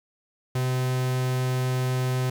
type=tone; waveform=45% pulse; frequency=128 Hz; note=C3; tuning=38 cents flat; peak=-23 dBFS; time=0.55-2.3 s; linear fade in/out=5 ms; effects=9-bit